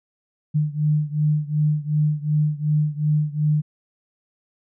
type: beating tone pair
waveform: sine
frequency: 150 / 152.7 Hz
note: D3 / D#3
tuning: +37 / -32 cents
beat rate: 2.7 Hz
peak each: -20 / -22 dBFS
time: 0.54-3.62 s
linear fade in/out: 20 ms
effects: none